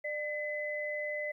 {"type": "tone pair together", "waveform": "sine", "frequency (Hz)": [598, 2020], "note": ["D5", "B6"], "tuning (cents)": [31, 39], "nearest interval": "octave + major sixth", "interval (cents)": 2108, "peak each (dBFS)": [-36, -36], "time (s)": [0.04, 1.32], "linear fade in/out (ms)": 10, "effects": ["12-bit"]}